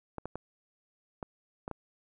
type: clicks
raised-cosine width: 1 ms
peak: -23 dBFS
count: 6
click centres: 0.183 / 0.256 / 0.356 / 1.228 / 1.679 / 1.713 s
effects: none